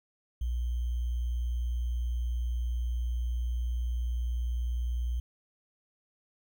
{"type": "tone with sample-and-hold", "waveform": "sine", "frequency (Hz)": 60.1, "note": "B1", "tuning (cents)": -46, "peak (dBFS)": -28, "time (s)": [0.41, 5.2], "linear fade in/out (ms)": 5, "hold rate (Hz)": 3150, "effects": []}